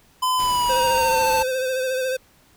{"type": "tone with pitch glide", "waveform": "square", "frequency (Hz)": [1016, 884.5], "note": ["B5", "A5"], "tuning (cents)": [49, 9], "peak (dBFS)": -19, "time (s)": [0.22, 1.43], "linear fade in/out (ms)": 10, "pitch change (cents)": -240, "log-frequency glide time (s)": [0.36, 1.29]}
{"type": "noise", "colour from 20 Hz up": "pink", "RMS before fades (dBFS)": -35, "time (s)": [0.38, 1.44], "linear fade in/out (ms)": 20}
{"type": "tone with vibrato", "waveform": "square", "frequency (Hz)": 517, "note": "C5", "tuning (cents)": -21, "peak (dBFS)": -22, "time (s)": [0.69, 2.17], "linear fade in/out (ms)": 10, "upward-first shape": "sine", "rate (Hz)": 14, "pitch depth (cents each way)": 34}
{"effects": ["pink hiss -56 dBFS RMS until 2.56 s"]}